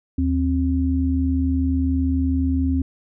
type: tone pair together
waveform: sine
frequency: 77.88 / 265 Hz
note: D#2 / C4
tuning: +2 / +22 cents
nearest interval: octave + major sixth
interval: 2120 cents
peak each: -20 dBFS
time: 0.18-2.82 s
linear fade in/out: 5 ms
effects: none